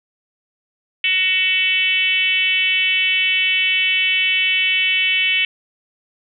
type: tone with frequency modulation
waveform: sine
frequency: 2637 Hz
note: E7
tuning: in tune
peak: -14 dBFS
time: 1.04-5.45 s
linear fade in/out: 2 ms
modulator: 387 Hz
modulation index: 1.4
effects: none